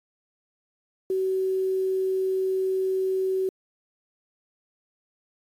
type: tone with quantisation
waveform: sine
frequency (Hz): 378.5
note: F#4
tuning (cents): +39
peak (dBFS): -22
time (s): 1.1-3.49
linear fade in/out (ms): 2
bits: 8
effects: AAC 64 kbps